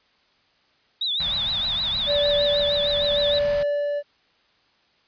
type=tone with vibrato; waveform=sine; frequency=3685 Hz; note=A#7; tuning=21 cents flat; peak=-22 dBFS; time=1.01-3.39 s; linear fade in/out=5 ms; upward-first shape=triangle; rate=6.5 Hz; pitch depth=160 cents each way
type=band-stop noise; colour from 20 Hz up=pink; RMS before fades=-35 dBFS; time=1.2-3.63 s; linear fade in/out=2 ms; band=250 to 540 Hz; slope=96 dB/octave
type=tone with tremolo; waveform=triangle; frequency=580 Hz; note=D5; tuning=22 cents flat; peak=-17 dBFS; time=2.06-4.03 s; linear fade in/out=50 ms; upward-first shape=sine; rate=0.9 Hz; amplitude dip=35%
effects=white hiss -62 dBFS RMS until 5.07 s + resampled to 11025 Hz